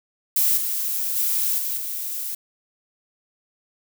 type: noise with level steps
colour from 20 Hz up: violet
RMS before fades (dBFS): -19 / -25 / -22 / -26 / -29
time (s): 0.36-2.35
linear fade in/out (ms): 5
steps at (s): 0.57 / 1.16 / 1.58 / 1.77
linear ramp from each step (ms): 5
effects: none